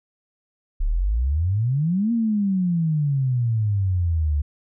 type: exponential two-way sweep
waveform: sine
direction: up then down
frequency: 33.3 to 236.9 to 71.2 Hz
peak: -18 dBFS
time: 0.8-4.42 s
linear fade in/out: 10 ms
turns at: 2.12 s
effects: none